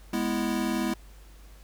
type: chord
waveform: square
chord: E major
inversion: first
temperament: equal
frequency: 207.7 / 246.9 / 329.6 Hz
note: G#3 / B3 / E4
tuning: 0 / 0 / 0 cents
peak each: -31 dBFS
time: 0.13-0.94 s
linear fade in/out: 5 ms
effects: added 50 Hz sine -47 dBFS peak until 1.63 s + pink hiss -57 dBFS RMS until 1.63 s